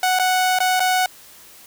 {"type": "tone with dropouts", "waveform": "sawtooth", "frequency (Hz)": 740, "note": "F#5", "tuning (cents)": 0, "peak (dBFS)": -12, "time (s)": [0.03, 1.06], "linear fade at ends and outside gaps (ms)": 2, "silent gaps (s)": [[0.189, 0.196], [0.588, 0.603], [0.796, 0.803]], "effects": ["white hiss -45 dBFS RMS until 1.66 s"]}